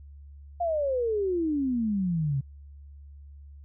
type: exponential sweep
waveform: sine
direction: down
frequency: 710 to 131.7 Hz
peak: -24 dBFS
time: 0.6-2.41 s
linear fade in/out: 10 ms
effects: added 71 Hz sine -44 dBFS peak until 3.64 s